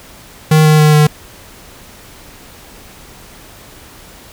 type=tone with pitch steps; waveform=square; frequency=155.56 / 153.95 / 152.36 / 150.78 Hz; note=D#3 / D#3 / D#3 / D3; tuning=0 / -18 / -36 / +46 cents; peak=-6 dBFS; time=0.51-1.07 s; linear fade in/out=5 ms; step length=140 ms; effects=pink hiss -38 dBFS RMS until 4.32 s

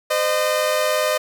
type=tone pair together; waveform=sawtooth; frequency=513 / 611 Hz; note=C5 / D#5; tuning=-34 / -32 cents; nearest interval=minor third; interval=302 cents; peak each=-19 / -15 dBFS; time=0.1-1.18 s; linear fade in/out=10 ms; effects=none

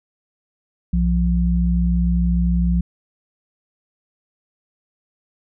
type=tone pair together; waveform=sine; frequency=61.58 / 174.61 Hz; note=B1 / F3; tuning=-4 / 0 cents; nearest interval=octave + tritone; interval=1804 cents; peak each=-17 / -18 dBFS; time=0.93-2.81 s; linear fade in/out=5 ms; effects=none

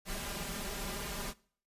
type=noise with comb filter; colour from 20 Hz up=pink; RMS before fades=-39 dBFS; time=0.05-1.34 s; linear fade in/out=50 ms; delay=5 ms; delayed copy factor=+1; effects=noise-tail reverb RT60 0.5 s tail -22 dB re dry + resampled to 32000 Hz

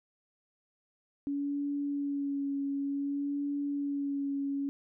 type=tone with vibrato; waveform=sine; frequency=282.1 Hz; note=C#4; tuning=30 cents sharp; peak=-30 dBFS; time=1.27-4.69 s; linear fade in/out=0 ms; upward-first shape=sine; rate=0.55 Hz; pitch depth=21 cents each way; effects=none

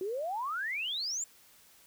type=exponential sweep; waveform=sine; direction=up; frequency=360.5 to 7459 Hz; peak=-32 dBFS; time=0.01-1.24 s; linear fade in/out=2 ms; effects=white hiss -60 dBFS RMS until 1.86 s

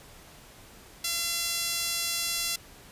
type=tone with high-pass filter; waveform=sawtooth; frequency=681 Hz; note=F5; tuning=44 cents flat; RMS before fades=-30 dBFS; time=1.04-2.56 s; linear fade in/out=5 ms; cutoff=3900 Hz; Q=0.88; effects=pink hiss -51 dBFS RMS until 2.91 s + resampled to 32000 Hz

